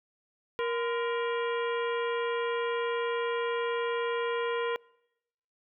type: harmonic tone with a mistuned harmonic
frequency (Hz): 470.1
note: A#4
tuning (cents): +15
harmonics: 1 / 2 / 3 / 4 / 5 / 6 / 7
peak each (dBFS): -29 / -35 / -39 / -41 / -43 / -45 / -46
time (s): 0.59-4.76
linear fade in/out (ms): 0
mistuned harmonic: 2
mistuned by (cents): +140
effects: noise-tail reverb RT60 0.9 s tail -26 dB re dry